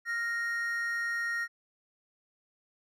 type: tone pair together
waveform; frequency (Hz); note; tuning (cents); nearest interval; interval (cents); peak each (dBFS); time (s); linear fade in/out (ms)
triangle; 1396.9 / 1864.6; F6 / A#6; 0 / 0; perfect fourth; 500; -35 / -29; 0.05-1.48; 50
effects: none